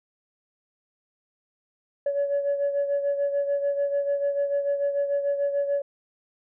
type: beating tone pair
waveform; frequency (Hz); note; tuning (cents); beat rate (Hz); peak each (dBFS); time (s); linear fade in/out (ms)
sine; 565 / 571.8; C#5 / D5; +33 / -46; 6.8; -22 / -29; 2.06-5.82; 5
effects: tanh soft clip ceiling -18 dBFS